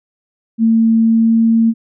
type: tone with pitch glide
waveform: sine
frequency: 225.7 to 227 Hz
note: A3 to A#3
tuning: +44 to -46 cents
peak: -8 dBFS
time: 0.58-1.74 s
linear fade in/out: 50 ms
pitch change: +10 cents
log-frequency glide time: 1.04-1.38 s
effects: none